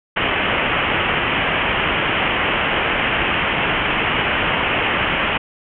white low-pass noise, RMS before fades -19 dBFS, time 0.16-5.38 s, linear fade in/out 10 ms, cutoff 3100 Hz, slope 96 dB/octave, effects none

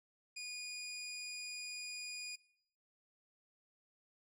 20% pulse tone, 2454 Hz, D#7, 25 cents flat, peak -38 dBFS, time 0.36-2.36 s, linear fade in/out 10 ms, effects noise-tail reverb RT60 0.7 s tail -20 dB re dry + low-pass 12000 Hz 12 dB/octave

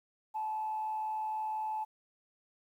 sine tone with frequency modulation, 867 Hz, A5, 26 cents flat, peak -32 dBFS, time 0.34-1.85 s, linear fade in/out 20 ms, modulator 104 Hz, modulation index 0.25, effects tanh soft clip ceiling -28 dBFS + 11-bit

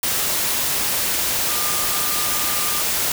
sine tone in noise, 1206 Hz, D6, 46 cents sharp, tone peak -31 dBFS, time 1.48-2.82 s, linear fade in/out 2 ms, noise white, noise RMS -21 dBFS, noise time 0.03-3.12 s, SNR -13 dB, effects none

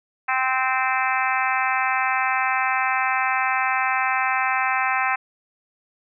harmonic tone, 260 Hz, C4, 11 cents flat, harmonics 3 / 4 / 5 / 6 / 7 / 8 / 9 / 10, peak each -25 / -26 / -27 / -28 / -28 / -29 / -30 / -30 dBFS, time 0.28-5.16 s, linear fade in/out 10 ms, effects none

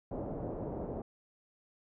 white low-pass noise, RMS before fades -39 dBFS, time 0.11-1.02 s, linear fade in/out 5 ms, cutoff 620 Hz, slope 24 dB/octave, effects none

